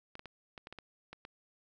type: clicks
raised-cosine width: 0.3 ms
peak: -30 dBFS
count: 9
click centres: 0.154 / 0.194 / 0.257 / 0.578 / 0.671 / 0.726 / 0.787 / 1.13 / 1.251 s
effects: none